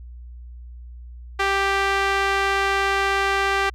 sawtooth tone with band-pass filter, 392.7 Hz, G4, 3 cents sharp, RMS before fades -21 dBFS, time 1.39-3.7 s, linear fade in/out 10 ms, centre 1700 Hz, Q 1, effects added 60 Hz sine -36 dBFS peak until 3.74 s

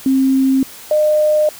sine tone pair in turn, 266.2 / 608.4 Hz, C4 / D#5, +30 / -39 cents, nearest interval octave + major second, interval 1431 cents, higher second, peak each -10 dBFS, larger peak neither, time 0.06-0.63 / 0.91-1.49 s, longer second, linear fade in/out 2 ms, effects white hiss -36 dBFS RMS until 1.59 s

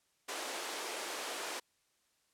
pink high-pass noise, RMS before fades -40 dBFS, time 0.28-1.6 s, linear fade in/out 10 ms, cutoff 370 Hz, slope 24 dB/octave, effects white hiss -75 dBFS RMS until 2.33 s + low-pass 10000 Hz 12 dB/octave

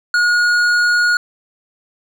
sine tone with hard clipping, 1442 Hz, F#6, 45 cents flat, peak -13 dBFS, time 0.14-1.17 s, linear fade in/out 2 ms, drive 9 dB, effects none

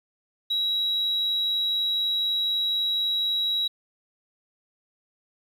sine tone, 3872 Hz, B7, 35 cents flat, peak -21 dBFS, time 0.5-3.68 s, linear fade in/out 10 ms, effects tanh soft clip ceiling -19 dBFS + 9-bit

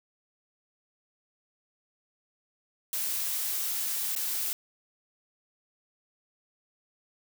blue noise with dropouts, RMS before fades -31 dBFS, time 2.93-4.53 s, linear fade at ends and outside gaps 1 ms, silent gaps 4.152-4.162 s, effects none

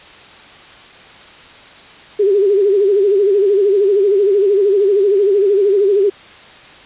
sine tone with vibrato, 399.5 Hz, G4, 33 cents sharp, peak -9 dBFS, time 2.19-6.1 s, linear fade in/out 10 ms, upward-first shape sine, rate 13 Hz, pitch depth 93 cents each way, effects white hiss -39 dBFS RMS until 6.85 s + resampled to 8000 Hz

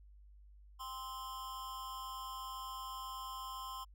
square tone with amplitude modulation, 1043 Hz, C6, 6 cents flat, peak -40 dBFS, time 0.79-3.85 s, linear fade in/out 20 ms, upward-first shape sine, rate 252 Hz, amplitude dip 75%, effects added 50 Hz sine -56 dBFS peak until 3.94 s

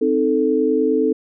sine chord, A diminished, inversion first, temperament equal, 261.6 / 311.1 / 440 Hz, C4 / Eb4 / A4, 0 / 0 / 0 cents, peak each -20 / -20 / -17 dBFS, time 0.01-1.13 s, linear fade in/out 10 ms, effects none

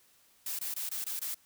blue noise bursts, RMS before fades -36 dBFS, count 6, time 0.46-1.345 s, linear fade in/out 5 ms, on 130 ms, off 21 ms, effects white hiss -65 dBFS RMS until 1.45 s

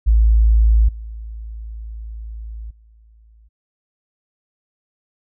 sine tone with level steps, 55 Hz, A1, in tune, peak -9 / -28 / -46 dBFS, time 0.06-3.49 s, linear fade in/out 20 ms, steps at 0.88 / 2.7 s, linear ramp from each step 10 ms, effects none

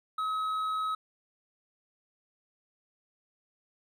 sine tone with hard clipping, 1278 Hz, D#6, 46 cents sharp, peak -30 dBFS, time 0.18-0.95 s, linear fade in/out 5 ms, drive 4 dB, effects none

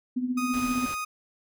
sine tone with tremolo, 250.7 Hz, B3, 26 cents sharp, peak -22 dBFS, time 0.16-0.86 s, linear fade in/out 10 ms, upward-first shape triangle, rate 15 Hz, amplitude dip 75%
30% pulse tone, 1244.5 Hz, D#6, in tune, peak -27 dBFS, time 0.37-1.05 s, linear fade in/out 10 ms
pink noise, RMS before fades -40 dBFS, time 0.53-0.95 s, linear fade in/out 10 ms
effects none

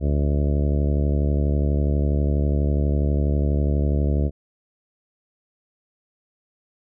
harmonic tone, 72.2 Hz, D2, 29 cents flat, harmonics 1 / 2 / 3 / 4 / 5 / 6 / 7 / 8 / 9, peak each -19 / -25 / -29 / -31 / -33 / -35 / -36 / -37 / -38 dBFS, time 0-4.31 s, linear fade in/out 50 ms, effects none

